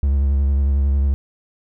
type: tone with vibrato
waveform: triangle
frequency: 69.3 Hz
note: C#2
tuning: in tune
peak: -12 dBFS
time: 0.03-1.14 s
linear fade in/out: 0 ms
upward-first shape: sine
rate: 11 Hz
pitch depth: 42 cents each way
effects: none